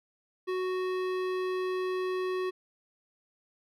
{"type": "tone with hard clipping", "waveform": "sine", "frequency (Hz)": 370, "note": "F#4", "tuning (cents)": 0, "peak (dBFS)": -31, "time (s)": [0.47, 2.51], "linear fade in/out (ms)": 20, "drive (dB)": 16, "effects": []}